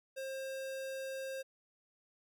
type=tone; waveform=square; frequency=533 Hz; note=C5; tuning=32 cents sharp; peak=-40 dBFS; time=0.16-1.43 s; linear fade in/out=20 ms; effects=none